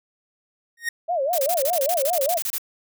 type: tone with exponential growth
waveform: 45% pulse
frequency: 1861 Hz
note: A#6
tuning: 3 cents flat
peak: -19 dBFS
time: 0.77-0.89 s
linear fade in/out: 5 ms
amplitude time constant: 24 ms
type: tone with vibrato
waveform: sine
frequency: 620 Hz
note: D#5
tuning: 6 cents flat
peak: -20 dBFS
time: 1.08-2.39 s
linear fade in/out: 20 ms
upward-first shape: sine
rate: 5 Hz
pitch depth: 270 cents each way
type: noise bursts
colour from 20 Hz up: blue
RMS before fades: -26 dBFS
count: 16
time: 1.33-2.582 s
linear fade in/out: 2 ms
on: 52 ms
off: 28 ms
effects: none